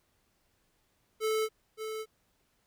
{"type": "tone with echo", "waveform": "square", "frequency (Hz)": 436.6, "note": "A4", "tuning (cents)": -13, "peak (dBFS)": -28, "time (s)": [1.2, 1.49], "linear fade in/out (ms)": 50, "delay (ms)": 570, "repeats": 1, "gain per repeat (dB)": -8, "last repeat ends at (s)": 2.06, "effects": ["pink hiss -73 dBFS RMS until 2.66 s"]}